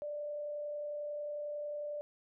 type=tone with frequency modulation; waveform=sine; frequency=590 Hz; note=D5; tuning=8 cents sharp; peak=-37 dBFS; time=0.02-2.01 s; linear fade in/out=0 ms; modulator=31.1 Hz; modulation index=0.26; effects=none